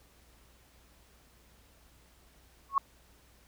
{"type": "tone with exponential growth", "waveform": "sine", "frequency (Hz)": 1100, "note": "C#6", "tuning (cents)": -14, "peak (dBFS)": -18, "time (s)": [2.69, 2.78], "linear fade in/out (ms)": 2, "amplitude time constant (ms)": 18, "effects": ["added 60 Hz sine -63 dBFS peak until 3.47 s", "pink hiss -63 dBFS RMS until 3.47 s"]}